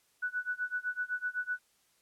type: tone with tremolo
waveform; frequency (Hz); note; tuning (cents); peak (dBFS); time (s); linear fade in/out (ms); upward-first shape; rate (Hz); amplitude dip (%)
sine; 1482; F#6; +2; -29; 0.22-1.59; 10; sine; 7.9; 95
effects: white hiss -70 dBFS RMS until 2.01 s + low-pass 12000 Hz 12 dB/octave